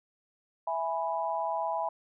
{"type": "chord", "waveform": "sine", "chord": "E major", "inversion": "none", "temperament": "equal", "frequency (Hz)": [659.3, 830.6, 987.8], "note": ["E5", "G#5", "B5"], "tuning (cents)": [0, 0, 0], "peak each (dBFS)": -33, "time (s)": [0.67, 1.89], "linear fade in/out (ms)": 5, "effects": []}